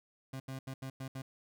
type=tone bursts at uneven times; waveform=30% pulse; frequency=132.7 Hz; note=C3; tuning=25 cents sharp; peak=-37 dBFS; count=6; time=0.33-0.4 / 0.48-0.59 / 0.67-0.74 / 0.82-0.9 / 1-1.08 / 1.15-1.22 s; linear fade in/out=5 ms; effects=none

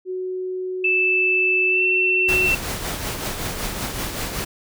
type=tone; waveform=sine; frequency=370 Hz; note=F#4; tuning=in tune; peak=-24 dBFS; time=0.05-2.5 s; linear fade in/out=50 ms
type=tone with pitch glide; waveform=sine; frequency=2637 to 2692 Hz; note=E7 to E7; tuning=0 to +36 cents; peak=-16 dBFS; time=0.84-2.55 s; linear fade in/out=5 ms; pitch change=+36 cents; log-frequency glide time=1.69-1.84 s
type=noise with tremolo; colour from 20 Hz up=pink; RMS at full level=-25 dBFS; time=2.28-4.45 s; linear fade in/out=10 ms; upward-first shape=triangle; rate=5.3 Hz; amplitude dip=50%
effects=none

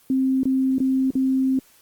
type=tone with dropouts; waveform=sine; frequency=263.5 Hz; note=C4; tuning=12 cents sharp; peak=-17 dBFS; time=0.1-1.59 s; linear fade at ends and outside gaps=2 ms; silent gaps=0.433-0.454 / 0.783-0.802 / 1.106-1.153 s; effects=white hiss -55 dBFS RMS until 1.81 s + Opus 24 kbps

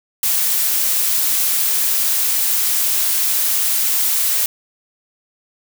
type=noise; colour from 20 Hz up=blue; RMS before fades=-17 dBFS; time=0.23-4.46 s; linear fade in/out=2 ms; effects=none

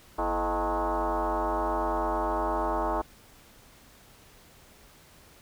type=tone with frequency modulation; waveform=sine; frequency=139.4 Hz; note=C#3; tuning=10 cents sharp; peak=-25 dBFS; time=0.18-3.02 s; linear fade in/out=10 ms; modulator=190 Hz; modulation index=5.5; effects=pink hiss -55 dBFS RMS until 5.41 s

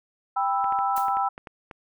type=chord; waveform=sine; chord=E minor; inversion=first; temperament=just; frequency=791.1 / 988.9 / 1318.5 Hz; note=G5 / B5 / E6; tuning=+16 / +2 / 0 cents; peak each=-24 / -28 / -27 dBFS; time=0.36-1.29 s; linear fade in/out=10 ms
type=clicks; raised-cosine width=0.5 ms; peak=-24 dBFS; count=9; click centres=0.643 / 0.724 / 0.789 / 0.979 / 1.083 / 1.17 / 1.379 / 1.472 / 1.712 s
type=noise with exponential decay; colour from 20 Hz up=blue; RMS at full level=-34 dBFS; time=0.96-1.18 s; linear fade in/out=5 ms; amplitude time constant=46 ms
effects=none

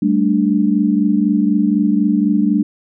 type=chord; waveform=sine; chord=G suspended second; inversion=none; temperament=equal; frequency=196 / 220 / 293.7 Hz; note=G3 / A3 / D4; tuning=0 / 0 / 0 cents; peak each=-16 dBFS; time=0.02-2.63 s; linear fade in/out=5 ms; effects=none

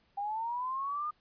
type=linear sweep; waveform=sine; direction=up; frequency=792 to 1228 Hz; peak=-32 dBFS; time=0.17-1.11 s; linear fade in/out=10 ms; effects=pink hiss -70 dBFS RMS until 1.2 s + resampled to 11025 Hz

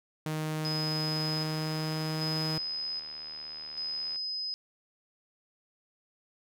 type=tone with pitch glide; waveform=sawtooth; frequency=155.56 to 157.64 Hz; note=D#3 to D#3; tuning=0 to +23 cents; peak=-27 dBFS; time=0.26-2.58 s; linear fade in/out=2 ms; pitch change=+23 cents; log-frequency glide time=1.06-2.39 s
type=tone with tremolo; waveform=sine; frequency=5040 Hz; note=D#8; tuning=21 cents sharp; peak=-32 dBFS; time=0.65-4.54 s; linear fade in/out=0 ms; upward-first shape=square; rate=0.64 Hz; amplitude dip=55%
type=click train; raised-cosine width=0.3 ms; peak=-35 dBFS; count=232; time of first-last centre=1.14-4.16 s; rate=76.5 Hz
effects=none

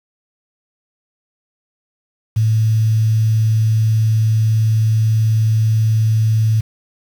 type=tone with quantisation; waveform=sine; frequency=110.2 Hz; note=A2; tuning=3 cents sharp; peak=-11 dBFS; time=2.36-6.61 s; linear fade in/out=10 ms; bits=6; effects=none

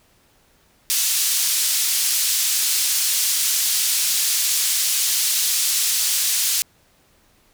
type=band-pass noise; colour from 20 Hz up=pink; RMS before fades=-20 dBFS; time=0.9-6.62 s; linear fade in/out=0 ms; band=4700 to 15000 Hz; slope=12 dB/octave; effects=pink hiss -58 dBFS RMS until 7.53 s

